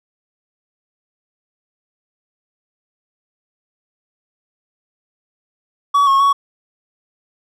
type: tone with pitch steps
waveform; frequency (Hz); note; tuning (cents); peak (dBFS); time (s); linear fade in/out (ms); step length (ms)
triangle; 1134 / 1091 / 1118; C#6 / C#6 / C#6; +39 / -28 / +14; -8; 5.94-6.33; 10; 130
effects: none